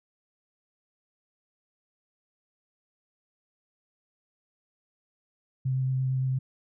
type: tone with vibrato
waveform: sine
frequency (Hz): 130.81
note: C3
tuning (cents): 0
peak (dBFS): -24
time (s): 5.65-6.39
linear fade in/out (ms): 10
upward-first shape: sine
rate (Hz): 8.8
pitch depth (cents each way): 11
effects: none